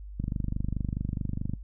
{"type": "click train", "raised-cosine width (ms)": 5, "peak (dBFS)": -18, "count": 34, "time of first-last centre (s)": [0.2, 1.536], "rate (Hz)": 24.7, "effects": ["noise-tail reverb RT60 0.1 s tail -21 dB re dry", "added 50 Hz sine -39 dBFS peak until 1.63 s"]}